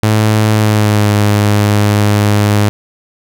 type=tone with pitch glide; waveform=sawtooth; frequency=108 to 103.72 Hz; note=A2 to G#2; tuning=-32 to -2 cents; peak=-4 dBFS; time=0.03-2.69 s; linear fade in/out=0 ms; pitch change=-70 cents; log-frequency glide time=0.53-1.12 s; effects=none